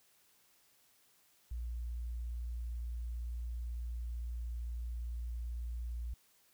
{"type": "tone", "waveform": "sine", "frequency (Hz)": 58.9, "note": "A#1", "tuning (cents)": 19, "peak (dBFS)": -37, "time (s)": [1.51, 6.14], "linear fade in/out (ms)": 5, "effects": ["white hiss -69 dBFS RMS until 6.53 s"]}